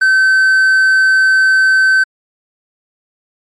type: tone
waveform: triangle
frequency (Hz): 1538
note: G6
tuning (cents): -33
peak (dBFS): -5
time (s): 0.01-2.04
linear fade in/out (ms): 10
effects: MP3 48 kbps